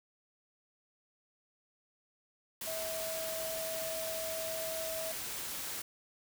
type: tone in noise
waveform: sine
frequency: 646 Hz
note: E5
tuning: 35 cents flat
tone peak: -38 dBFS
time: 2.67-5.12 s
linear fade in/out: 5 ms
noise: white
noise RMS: -40 dBFS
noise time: 2.61-5.82 s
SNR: -1 dB
effects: none